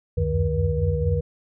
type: tone cluster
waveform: sine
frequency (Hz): 72.6 / 89.2 / 93.5 / 152.2 / 480.1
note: D2 / F2 / F#2 / D#3 / B4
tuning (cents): -19 / +37 / +19 / -38 / -49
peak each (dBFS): -26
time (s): 0.17-1.21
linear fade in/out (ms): 10
effects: none